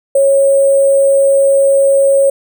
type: tone with sample-and-hold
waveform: sine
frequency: 550 Hz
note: C#5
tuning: 14 cents flat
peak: -6 dBFS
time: 0.15-2.3 s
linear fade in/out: 5 ms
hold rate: 8820 Hz
effects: none